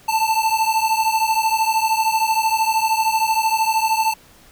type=beating tone pair; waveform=square; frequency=880 / 893 Hz; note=A5 / A5; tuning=0 / +25 cents; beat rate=13 Hz; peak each=-19 / -21 dBFS; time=0.08-4.14 s; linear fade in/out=10 ms; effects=pink hiss -49 dBFS RMS until 4.51 s